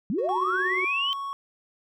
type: linear sweep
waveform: sine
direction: up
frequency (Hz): 168.6 to 3132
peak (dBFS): -24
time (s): 0.1-1.13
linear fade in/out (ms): 0
type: tone with tremolo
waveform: triangle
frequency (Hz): 370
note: F#4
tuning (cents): 0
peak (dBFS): -26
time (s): 0.18-0.85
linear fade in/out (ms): 5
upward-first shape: sine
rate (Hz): 17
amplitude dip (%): 50
type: tone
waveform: triangle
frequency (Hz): 1108.7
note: C#6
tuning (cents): 0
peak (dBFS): -28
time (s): 0.29-1.33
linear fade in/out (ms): 0
effects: none